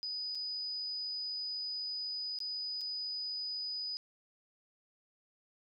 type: tone with dropouts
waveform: sine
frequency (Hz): 4974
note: D#8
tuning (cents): -1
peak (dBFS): -36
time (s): 0.03-3.97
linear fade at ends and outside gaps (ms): 0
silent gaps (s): 0.349-0.353 / 2.388-2.403 / 2.81-2.814
effects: none